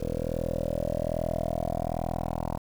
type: tone with low-pass filter sweep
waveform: 10% pulse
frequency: 41.2 Hz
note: E1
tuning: in tune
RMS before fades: -30 dBFS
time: 0-2.58 s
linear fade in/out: 10 ms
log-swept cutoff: 480 to 840 Hz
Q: 7.4
effects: 8-bit